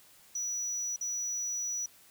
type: tone with dropouts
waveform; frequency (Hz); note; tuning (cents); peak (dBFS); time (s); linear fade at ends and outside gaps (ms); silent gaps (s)
sine; 5880; F#8; -12; -29; 0.35-1.86; 5; 0.962-1.01
effects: tanh soft clip ceiling -31 dBFS + white hiss -59 dBFS RMS until 2.1 s